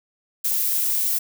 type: noise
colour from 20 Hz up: violet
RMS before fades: -22 dBFS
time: 0.44-1.19 s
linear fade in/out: 10 ms
effects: none